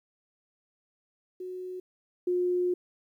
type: tone pair in turn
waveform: sine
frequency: 367 / 358.4 Hz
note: F#4 / F4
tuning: -14 / +45 cents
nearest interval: unison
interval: 41 cents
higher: first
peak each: -35 / -24 dBFS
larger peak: second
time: 1.4-1.8 / 2.27-2.74 s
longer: second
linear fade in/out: 5 ms
effects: 11-bit